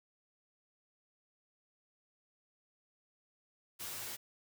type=noise with comb filter; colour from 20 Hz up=white; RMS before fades=-43 dBFS; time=3.79-4.17 s; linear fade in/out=20 ms; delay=8.6 ms; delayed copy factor=+1; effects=none